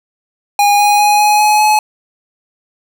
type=tone with pitch steps; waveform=square; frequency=818 / 824.6 / 831.3 / 838.1 / 844.9 / 851.8 Hz; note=G#5 / G#5 / G#5 / G#5 / G#5 / G#5; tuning=-26 / -13 / +1 / +16 / +30 / +44 cents; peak=-8 dBFS; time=0.59-1.79 s; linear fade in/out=2 ms; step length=200 ms; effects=none